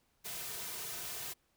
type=noise with comb filter; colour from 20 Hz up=white; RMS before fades=-42 dBFS; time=0.24-1.34 s; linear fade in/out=20 ms; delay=3.6 ms; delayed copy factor=-0.6; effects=pink hiss -75 dBFS RMS until 1.56 s